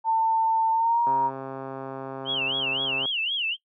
sine tone with pitch glide, 896 to 942.7 Hz, A5 to A#5, +31 to +19 cents, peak -19 dBFS, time 0.04-1.31 s, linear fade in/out 50 ms, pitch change +88 cents, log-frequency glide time 0.73-1.01 s
click train, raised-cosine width 1 ms, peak -21 dBFS, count 267, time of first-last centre 1.07-3.055 s, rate 134 Hz
sine tone with vibrato, 2960 Hz, F#7, in tune, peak -24 dBFS, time 2.25-3.57 s, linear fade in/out 50 ms, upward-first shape sine, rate 3.9 Hz, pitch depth 210 cents each way
effects noise-tail reverb RT60 0.1 s tail -19 dB re dry + high-pass 150 Hz 12 dB/octave

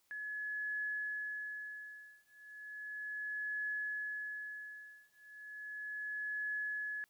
sine tone with tremolo, 1700 Hz, G#6, 40 cents sharp, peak -35 dBFS, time 0.11-7.04 s, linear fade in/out 0 ms, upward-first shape triangle, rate 0.35 Hz, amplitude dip 100%, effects white hiss -75 dBFS RMS until 7.09 s

